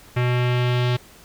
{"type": "tone with low-pass filter sweep", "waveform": "square", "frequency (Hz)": 123.47, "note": "B2", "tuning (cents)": 0, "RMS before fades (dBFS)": -20, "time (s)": [0.16, 0.97], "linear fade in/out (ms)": 10, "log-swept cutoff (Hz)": [2400, 3600], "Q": 2.2, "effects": ["pink hiss -48 dBFS RMS until 1.24 s"]}